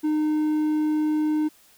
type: tone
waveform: triangle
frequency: 306 Hz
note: D#4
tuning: 29 cents flat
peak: -18 dBFS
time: 0.03-1.49 s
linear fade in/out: 20 ms
effects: white hiss -56 dBFS RMS until 1.77 s